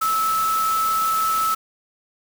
sine tone in noise, 1306 Hz, E6, 17 cents flat, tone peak -18 dBFS, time 0.01-1.55 s, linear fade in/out 10 ms, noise white, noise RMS -30 dBFS, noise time 0.01-1.55 s, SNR +9 dB, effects none

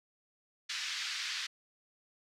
white band-pass noise, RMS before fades -38 dBFS, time 0.69-1.47 s, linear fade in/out 10 ms, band 1500 to 5200 Hz, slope 24 dB/octave, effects none

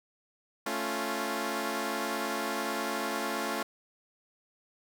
10% pulse chord, A augmented, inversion none, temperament equal, 220 / 277.2 / 349.2 Hz, A3 / C#4 / E#4, 0 / 0 / 0 cents, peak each -27 dBFS, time 0.66-3.63 s, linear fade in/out 5 ms, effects none

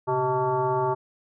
sine tone with frequency modulation, 636 Hz, D#5, 38 cents sharp, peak -21 dBFS, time 0.07-0.95 s, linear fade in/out 20 ms, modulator 251 Hz, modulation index 1.8, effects none

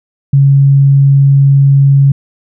sine tone, 138.59 Hz, C#3, in tune, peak -3 dBFS, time 0.33-2.12 s, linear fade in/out 5 ms, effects none

